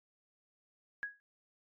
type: tone with exponential decay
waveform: sine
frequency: 1661.2 Hz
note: G#6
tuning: in tune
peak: -32 dBFS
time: 1.03-1.2 s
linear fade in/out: 0 ms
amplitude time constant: 35 ms
effects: AAC 64 kbps